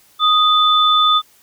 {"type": "tone pair together", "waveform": "sine", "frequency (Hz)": [1244.5, 3520], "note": ["D#6", "A7"], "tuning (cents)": [0, 0], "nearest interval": "octave + tritone", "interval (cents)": 1800, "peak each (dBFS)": [-12, -14], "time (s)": [0.19, 1.22], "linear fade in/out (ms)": 50, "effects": ["white hiss -52 dBFS RMS until 1.42 s"]}